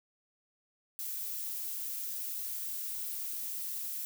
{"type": "noise", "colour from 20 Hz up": "violet", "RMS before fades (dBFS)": -38, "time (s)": [0.99, 4.05], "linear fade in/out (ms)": 0, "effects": []}